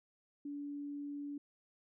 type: tone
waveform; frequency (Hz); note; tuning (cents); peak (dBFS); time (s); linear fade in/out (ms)
sine; 287.5; D4; -37; -40; 0.45-1.38; 5
effects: none